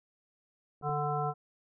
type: clicks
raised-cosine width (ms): 2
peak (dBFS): -43 / -33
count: 2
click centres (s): 0.813 / 0.893
type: harmonic tone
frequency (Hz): 147.5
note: D3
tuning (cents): +8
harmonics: 1 / 3 / 5 / 7 / 9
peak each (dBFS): -34 / -37 / -33 / -39 / -37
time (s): 0.82-1.34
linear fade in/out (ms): 50
effects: none